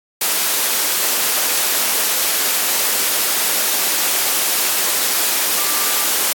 sine tone in noise, 1183 Hz, D6, 12 cents sharp, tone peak -28 dBFS, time 5.58-6.05 s, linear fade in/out 5 ms, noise white, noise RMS -17 dBFS, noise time 0.21-6.33 s, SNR -14 dB, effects high-pass 300 Hz 12 dB/octave + AAC 64 kbps

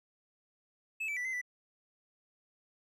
triangle tone with pitch steps, 2604 / 2316 / 1972 / 2060 / 1977 Hz, E7 / D7 / B6 / C7 / B6, -22 / -25 / -3 / -28 / +1 cents, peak -32 dBFS, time 1-1.415 s, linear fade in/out 10 ms, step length 83 ms, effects none

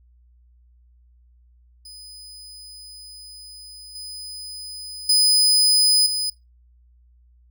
35% pulse tone with level steps, 5000 Hz, D#8, 8 cents sharp, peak -37 / -31 / -12 / -20 dBFS, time 1.85-6.3 s, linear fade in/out 5 ms, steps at 3.95 / 5.09 / 6.06 s, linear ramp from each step 5 ms, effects noise-tail reverb RT60 0.2 s tail -19 dB re dry + added 60 Hz sine -52 dBFS peak until 7.5 s

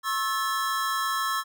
square tone cluster, 1085 / 1313 / 1739 Hz, C#6 / E6 / A6, -37 / -7 / -21 cents, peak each -29 / -30 / -33 dBFS, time 0.03-1.44 s, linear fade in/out 50 ms, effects none

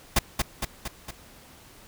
pink noise with echo, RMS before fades -20 dBFS, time 0.16-0.19 s, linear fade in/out 5 ms, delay 230 ms, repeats 4, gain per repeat -4 dB, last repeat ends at 1.11 s, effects pink hiss -51 dBFS RMS until 1.87 s

